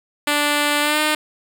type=tone with pitch glide; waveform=5% pulse; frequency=293.2 to 304.9 Hz; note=D4 to D#4; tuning=-3 to -35 cents; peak=-5 dBFS; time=0.27-1.15 s; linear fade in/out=5 ms; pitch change=+68 cents; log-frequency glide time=0.81-1 s; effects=none